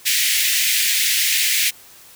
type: high-pass noise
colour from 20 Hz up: pink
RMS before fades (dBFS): -18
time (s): 0.05-1.71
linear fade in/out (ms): 20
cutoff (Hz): 1900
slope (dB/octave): 48
effects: white hiss -45 dBFS RMS until 2.15 s